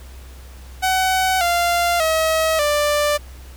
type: tone with pitch steps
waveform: sawtooth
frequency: 752 / 693.6 / 639.7 / 590 Hz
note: F#5 / F5 / D#5 / D5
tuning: +28 / -12 / +48 / +8 cents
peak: -12 dBFS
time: 0.82-3.18 s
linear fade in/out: 20 ms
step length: 590 ms
effects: added 64 Hz sine -36 dBFS peak until 3.56 s + pink hiss -46 dBFS RMS until 3.56 s